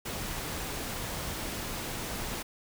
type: noise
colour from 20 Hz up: pink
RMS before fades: -36 dBFS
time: 0.05-2.43 s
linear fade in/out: 10 ms
effects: none